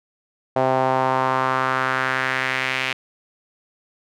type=tone with band-pass filter sweep; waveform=sawtooth; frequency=130.81 Hz; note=C3; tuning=in tune; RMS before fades=-21 dBFS; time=0.56-2.93 s; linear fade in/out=5 ms; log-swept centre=690 to 2500 Hz; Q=2.4; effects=none